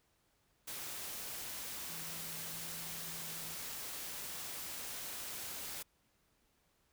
sine tone in noise, 164.81 Hz, E3, in tune, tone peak -54 dBFS, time 1.89-3.56 s, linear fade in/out 10 ms, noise white, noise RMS -44 dBFS, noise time 0.67-5.83 s, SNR -13 dB, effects pink hiss -75 dBFS RMS until 6.92 s

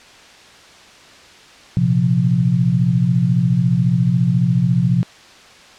sine chord, Bb suspended second, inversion none, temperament equal, 116.54 / 130.81 / 174.61 Hz, Bb2 / C3 / F3, 0 / 0 / 0 cents, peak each -20 / -16 / -16 dBFS, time 1.77-5.03 s, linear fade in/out 0 ms, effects white hiss -43 dBFS RMS until 5.78 s + low-pass 5000 Hz 12 dB/octave

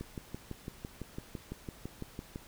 click train, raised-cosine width 3 ms, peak -26 dBFS, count 15, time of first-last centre 0.01-2.359 s, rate 5.96 Hz, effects pink hiss -55 dBFS RMS until 2.47 s

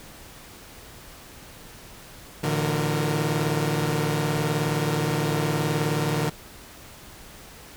sawtooth tone cluster, 112.3 / 149 / 168.2 / 364.9 / 465.3 Hz, A2 / D3 / E3 / F#4 / A#4, +36 / +25 / +35 / -24 / -3 cents, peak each -28 / -21 / -26 / -30 / -27 dBFS, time 2.43-6.3 s, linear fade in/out 10 ms, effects pink hiss -45 dBFS RMS until 7.76 s

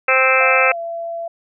harmonic tone, 261.6 Hz, C4, in tune, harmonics 2 / 3 / 4 / 5 / 6 / 7 / 8 / 9 / 10, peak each -18 / -24 / -27 / -18 / -22 / -27 / -20 / -19 / -18 dBFS, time 0.08-0.72 s, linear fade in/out 5 ms
sine tone with pitch glide, 706 to 673.7 Hz, F5 to E5, +19 to +38 cents, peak -23 dBFS, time 0.4-1.28 s, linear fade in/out 5 ms, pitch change -81 cents, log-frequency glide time 0.68-0.78 s
effects none

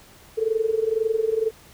sine tone with amplitude modulation, 443.4 Hz, A4, 13 cents sharp, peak -16 dBFS, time 0.37-1.51 s, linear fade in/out 20 ms, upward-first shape sine, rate 22 Hz, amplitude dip 85%, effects pink hiss -50 dBFS RMS until 1.73 s

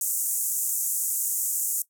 pink band-pass noise, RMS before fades -27 dBFS, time 0.01-1.82 s, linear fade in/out 2 ms, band 6900 to 16000 Hz, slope 48 dB/octave, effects noise-tail reverb RT60 0.1 s tail -18 dB re dry

